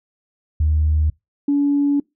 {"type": "tone pair in turn", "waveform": "sine", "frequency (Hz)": [76.9, 285.2], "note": ["D#2", "C#4"], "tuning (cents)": [-20, 49], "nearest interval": "octave + major seventh", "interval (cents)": 2269, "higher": "second", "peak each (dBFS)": -13, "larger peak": "neither", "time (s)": [[0.6, 1.1], [1.48, 2]], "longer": "second", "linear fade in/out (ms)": 5, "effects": ["noise-tail reverb RT60 0.2 s tail -25 dB re dry", "tanh soft clip ceiling -9 dBFS"]}